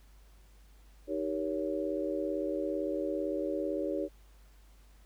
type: chord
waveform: sine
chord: Eb dominant seventh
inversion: none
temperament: just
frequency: 311.1 / 388.9 / 466.7 / 560 Hz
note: Eb4 / G4 / Bb4 / Db5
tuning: 0 / -14 / +2 / +18 cents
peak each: -35 / -36 / -40 / -35 dBFS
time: 1.07-4.09 s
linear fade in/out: 50 ms
effects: added 50 Hz sine -55 dBFS peak until 5.05 s + pink hiss -66 dBFS RMS until 5.05 s